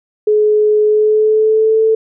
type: tone with pitch glide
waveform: sine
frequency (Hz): 424.2 to 442.2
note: G#4 to A4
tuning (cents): +37 to +9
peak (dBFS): -8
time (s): 0.27-1.95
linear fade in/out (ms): 5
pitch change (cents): +72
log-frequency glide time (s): 0.85-1.82
effects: none